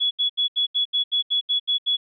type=tone bursts; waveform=sine; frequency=3384 Hz; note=G#7; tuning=32 cents sharp; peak=-18 dBFS; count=11; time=0-1.97 s; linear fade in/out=20 ms; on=110 ms; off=76 ms; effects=none